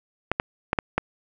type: clicks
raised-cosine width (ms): 0.5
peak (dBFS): -6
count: 5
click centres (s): 0.316 / 0.399 / 0.731 / 0.788 / 0.98
effects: none